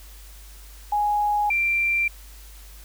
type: tone pair in turn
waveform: sine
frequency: 830.6 / 2361 Hz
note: G#5 / D7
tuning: 0 / +9 cents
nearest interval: octave + tritone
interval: 1809 cents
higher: second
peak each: -19 dBFS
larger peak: neither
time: 0.92-1.5 / 1.5-2.08 s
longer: neither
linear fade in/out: 5 ms
effects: added 50 Hz sine -42 dBFS peak until 2.84 s + white hiss -49 dBFS RMS until 2.84 s